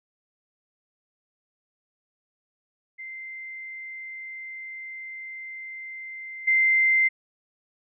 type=tone with level steps; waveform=sine; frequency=2083 Hz; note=C7; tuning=8 cents flat; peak=-35 / -17 dBFS; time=2.98-7.09 s; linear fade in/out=20 ms; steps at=6.47 s; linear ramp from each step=10 ms; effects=none